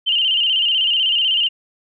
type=tone with vibrato; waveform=sine; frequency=2963 Hz; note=F#7; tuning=2 cents sharp; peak=-14 dBFS; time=0.06-1.49 s; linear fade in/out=20 ms; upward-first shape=square; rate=16 Hz; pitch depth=70 cents each way; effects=none